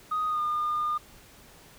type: tone with pitch glide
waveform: sine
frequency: 1247 to 1213.6 Hz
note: D#6 to D#6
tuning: +3 to -44 cents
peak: -24 dBFS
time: 0.11-0.98 s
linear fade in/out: 10 ms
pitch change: -47 cents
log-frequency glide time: 0.28-0.41 s
effects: tanh soft clip ceiling -22 dBFS + pink hiss -53 dBFS RMS until 1.78 s